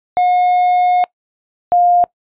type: tone pair in turn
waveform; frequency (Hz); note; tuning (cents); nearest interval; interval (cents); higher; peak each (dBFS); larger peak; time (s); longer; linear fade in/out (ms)
triangle / sine; 721 / 706.2; F#5 / F5; -45 / +19; unison; 36; first; -8; neither; 0.17-1.04 / 1.72-2.04; first; 0
effects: noise-tail reverb RT60 0.1 s tail -23 dB re dry + resampled to 8000 Hz